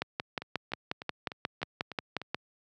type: two click trains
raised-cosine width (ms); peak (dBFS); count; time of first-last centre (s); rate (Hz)
0.3; -14 / -24; 14 / 7; 0.02-2.346 / 0.42-2.216; 5.59 / 3.34
effects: high-pass 100 Hz 12 dB/octave